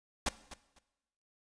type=noise with echo; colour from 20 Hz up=pink; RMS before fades=-31 dBFS; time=0.26-0.29 s; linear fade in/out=5 ms; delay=250 ms; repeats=2; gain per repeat=-15 dB; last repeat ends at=0.79 s; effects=noise-tail reverb RT60 1.0 s tail -17 dB re dry + resampled to 22050 Hz